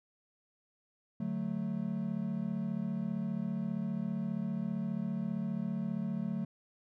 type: chord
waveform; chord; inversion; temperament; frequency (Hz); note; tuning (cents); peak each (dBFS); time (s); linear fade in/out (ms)
triangle; D major; none; equal; 146.83 / 185 / 220; D3 / F#3 / A3; 0 / 0 / 0; -39 / -34 / -34; 1.2-6.45; 5
effects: none